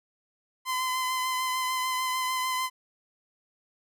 sawtooth tone with vibrato, 1025 Hz, C6, 36 cents flat, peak -23 dBFS, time 0.65-2.7 s, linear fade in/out 50 ms, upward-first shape sine, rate 6.7 Hz, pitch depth 18 cents each way, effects none

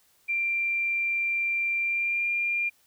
sine tone with pitch glide, 2368 to 2400 Hz, D7 to D7, +14 to +37 cents, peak -24 dBFS, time 0.28-2.7 s, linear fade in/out 20 ms, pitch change +23 cents, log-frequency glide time 1.79-2.34 s, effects white hiss -64 dBFS RMS until 2.86 s

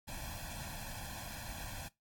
pink noise with comb filter, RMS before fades -44 dBFS, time 0.07-1.89 s, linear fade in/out 20 ms, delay 1.2 ms, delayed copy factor +1, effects noise-tail reverb RT60 0.2 s tail -22 dB re dry + AAC 64 kbps

